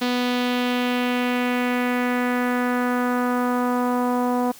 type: tone with low-pass filter sweep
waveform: sawtooth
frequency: 246.9 Hz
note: B3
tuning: in tune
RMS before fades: -22 dBFS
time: 0.01-4.52 s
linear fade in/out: 10 ms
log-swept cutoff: 4100 to 900 Hz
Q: 2
effects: white hiss -45 dBFS RMS until 4.59 s